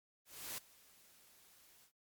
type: noise with ADSR envelope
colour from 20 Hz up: white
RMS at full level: -43 dBFS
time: 0.25-1.92 s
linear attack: 330 ms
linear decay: 4 ms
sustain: -22 dB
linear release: 83 ms
effects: MP3 96 kbps